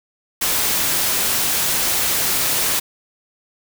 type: noise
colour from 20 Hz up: white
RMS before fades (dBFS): -19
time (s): 0.41-2.8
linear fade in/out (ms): 10
effects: none